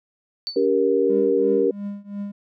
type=tone with exponential decay; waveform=sine; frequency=4506 Hz; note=C#8; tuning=28 cents sharp; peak=-22 dBFS; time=0.47-0.66 s; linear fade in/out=0 ms; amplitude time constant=40 ms
type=chord; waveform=sine; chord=G diminished; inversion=second; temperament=just; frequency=282.2 / 392 / 470.4 Hz; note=Db4 / G4 / Bb4; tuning=+31 / 0 / +16 cents; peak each=-24 / -20 / -19 dBFS; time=0.56-1.71 s; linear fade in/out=5 ms
type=tone with tremolo; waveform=triangle; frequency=202.3 Hz; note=G#3; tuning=45 cents flat; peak=-23 dBFS; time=1.09-2.32 s; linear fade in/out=10 ms; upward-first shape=triangle; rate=2.9 Hz; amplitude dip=95%
effects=none